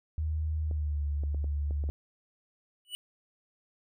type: tone with pitch glide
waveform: sine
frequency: 77.78 to 72.57 Hz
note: D#2 to D2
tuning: 0 to -20 cents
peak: -28 dBFS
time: 0.18-1.9 s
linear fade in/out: 0 ms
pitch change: -120 cents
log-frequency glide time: 0.62-1.03 s
type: clicks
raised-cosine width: 2 ms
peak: -31 dBFS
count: 7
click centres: 0.712 / 1.236 / 1.346 / 1.443 / 1.709 / 1.839 / 1.89 s
type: tone with exponential growth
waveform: square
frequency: 2953 Hz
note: F#7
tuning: 4 cents flat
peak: -32 dBFS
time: 2.85-2.95 s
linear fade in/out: 0 ms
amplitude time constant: 21 ms
effects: none